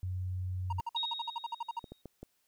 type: tone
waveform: sine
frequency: 91.9 Hz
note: F#2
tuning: 11 cents flat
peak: -33 dBFS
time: 0.03-0.8 s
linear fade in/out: 0 ms
type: tone bursts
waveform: triangle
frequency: 932.3 Hz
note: A#5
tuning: in tune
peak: -31 dBFS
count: 14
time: 0.7-1.794 s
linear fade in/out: 5 ms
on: 28 ms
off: 54 ms
type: tone with exponential decay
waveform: sine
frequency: 3757 Hz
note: A#7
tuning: 13 cents sharp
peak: -30 dBFS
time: 0.96-2.02 s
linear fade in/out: 5 ms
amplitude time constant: 230 ms
type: clicks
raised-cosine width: 2 ms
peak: -31 dBFS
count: 4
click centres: 1.842 / 1.92 / 2.057 / 2.23 s
effects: white hiss -75 dBFS RMS until 2.47 s